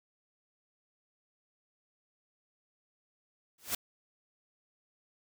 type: noise with exponential growth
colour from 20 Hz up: white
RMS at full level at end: -28 dBFS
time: 3.58-3.75 s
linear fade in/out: 5 ms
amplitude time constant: 35 ms
effects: none